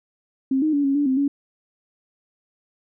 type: tone with pitch steps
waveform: sine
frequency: 266.5 / 310 / 286.1 / 275 / 289.3 / 261.9 / 281.9 Hz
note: C4 / D#4 / D4 / C#4 / D4 / C4 / C#4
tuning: +32 / -6 / -45 / -14 / -26 / +2 / +29 cents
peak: -17 dBFS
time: 0.51-1.28 s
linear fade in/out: 5 ms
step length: 110 ms
effects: none